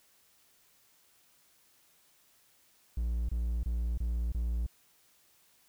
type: tone bursts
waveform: triangle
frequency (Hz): 58.27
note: A#1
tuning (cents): 0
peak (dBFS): -27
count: 5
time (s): 2.97-4.666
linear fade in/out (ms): 5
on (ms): 320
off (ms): 24
effects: white hiss -66 dBFS RMS until 5.68 s